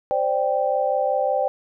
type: chord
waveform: sine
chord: C suspended second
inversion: none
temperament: just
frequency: 523.3 / 588.7 / 784.9 Hz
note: C5 / D5 / G5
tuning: 0 / +4 / +2 cents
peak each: -23 dBFS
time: 0.11-1.48 s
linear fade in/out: 0 ms
effects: none